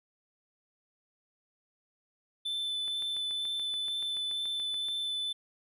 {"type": "tone with vibrato", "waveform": "triangle", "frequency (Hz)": 3520, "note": "A7", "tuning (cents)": 0, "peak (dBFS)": -30, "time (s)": [2.45, 5.33], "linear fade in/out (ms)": 10, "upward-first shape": "sine", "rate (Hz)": 2.1, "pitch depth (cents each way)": 9}
{"type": "click train", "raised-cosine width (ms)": 0.3, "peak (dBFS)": -33, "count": 15, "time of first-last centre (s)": [2.88, 4.886], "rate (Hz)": 6.98}
{"effects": []}